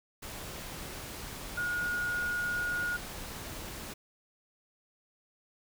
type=tone in noise; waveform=sine; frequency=1440 Hz; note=F#6; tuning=47 cents flat; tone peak=-30 dBFS; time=1.57-2.97 s; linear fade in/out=10 ms; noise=pink; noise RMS=-42 dBFS; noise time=0.22-3.94 s; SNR=+9 dB; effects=none